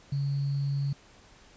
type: tone with sample-and-hold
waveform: sine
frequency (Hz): 140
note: C#3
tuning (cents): +18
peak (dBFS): -26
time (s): 0.12-0.93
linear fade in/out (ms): 5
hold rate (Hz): 4410
effects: pink hiss -56 dBFS RMS until 1.56 s + resampled to 16000 Hz